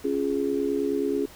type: chord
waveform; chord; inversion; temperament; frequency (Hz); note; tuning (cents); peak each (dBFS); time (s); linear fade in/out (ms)
sine; Db major; none; just; 277.2 / 346.5 / 415.8; Db4 / F4 / Ab4; 0 / -14 / +2; -27 / -30 / -26; 0.04-1.26; 10
effects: pink hiss -48 dBFS RMS until 1.35 s